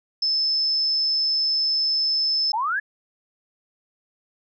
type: tone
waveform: sine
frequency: 5250 Hz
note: E8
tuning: 8 cents flat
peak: -19 dBFS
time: 0.22-2.52 s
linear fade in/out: 5 ms
type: exponential sweep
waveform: sine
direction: up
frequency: 816 to 1760 Hz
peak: -21 dBFS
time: 2.53-2.8 s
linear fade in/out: 10 ms
effects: none